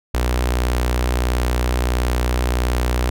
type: tone with notch filter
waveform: sawtooth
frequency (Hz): 61.5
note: B1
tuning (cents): -7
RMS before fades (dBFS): -19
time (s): 0.14-3.1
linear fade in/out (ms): 5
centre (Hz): 160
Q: 0.95
effects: none